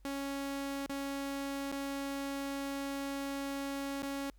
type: tone with dropouts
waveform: sawtooth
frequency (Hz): 277.2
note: C#4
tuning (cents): 0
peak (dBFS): -32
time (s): 0.05-4.3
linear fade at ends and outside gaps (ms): 0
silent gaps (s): 0.861-0.896 / 1.716-1.725 / 4.021-4.031
effects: added 47 Hz sine -57 dBFS peak until 4.38 s + pink hiss -75 dBFS RMS until 4.38 s